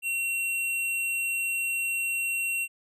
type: tone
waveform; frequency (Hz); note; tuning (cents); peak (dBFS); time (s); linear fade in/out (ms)
square; 2733; F7; -38; -27; 0.02-2.68; 50
effects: resampled to 32000 Hz